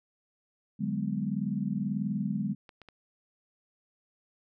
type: chord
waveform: sine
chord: G# half-diminished seventh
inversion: second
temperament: equal with one note detuned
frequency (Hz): 146.83 / 185 / 205.4 / 246.9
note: D3 / F#3 / G#3 / B3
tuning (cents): 0 / 0 / -19 / 0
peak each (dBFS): -36 / -34 / -31 / -37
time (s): 0.79-2.55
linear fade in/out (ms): 20
type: clicks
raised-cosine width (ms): 0.3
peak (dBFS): -33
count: 3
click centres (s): 2.692 / 2.817 / 2.887
effects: none